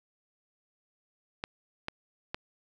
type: clicks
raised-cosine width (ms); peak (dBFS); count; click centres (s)
0.3; -17; 3; 1.439 / 1.884 / 2.345
effects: none